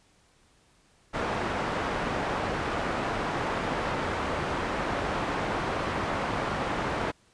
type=low-pass noise; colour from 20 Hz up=white; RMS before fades=-30 dBFS; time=1.13-7.12 s; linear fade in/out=20 ms; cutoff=1200 Hz; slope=12 dB/octave; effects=pink hiss -63 dBFS RMS until 7.33 s + resampled to 22050 Hz